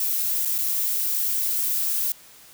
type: noise with dropouts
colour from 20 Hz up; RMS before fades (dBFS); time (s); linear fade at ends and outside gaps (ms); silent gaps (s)
violet; -24; 0-2.12; 2; 0.451-0.455 / 0.582-0.586
effects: white hiss -49 dBFS RMS until 2.53 s